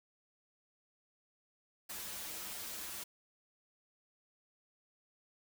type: noise with comb filter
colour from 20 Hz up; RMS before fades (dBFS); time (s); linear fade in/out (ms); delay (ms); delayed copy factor
white; -44; 1.89-3.04; 10; 7.5; -0.95
effects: none